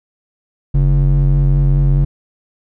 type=ring-modulated tone; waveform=triangle; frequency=92.5 Hz; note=F#2; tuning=in tune; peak=-4 dBFS; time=0.74-2.05 s; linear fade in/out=10 ms; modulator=47.4 Hz; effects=none